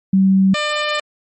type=tone pair in turn; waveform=sine / 10% pulse; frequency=191.8 / 598.8 Hz; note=G3 / D5; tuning=-37 / +33 cents; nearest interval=octave + minor sixth; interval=1970 cents; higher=second; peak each=-9 dBFS; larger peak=neither; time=0.13-0.54 / 0.54-1 s; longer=second; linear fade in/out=5 ms; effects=MP3 32 kbps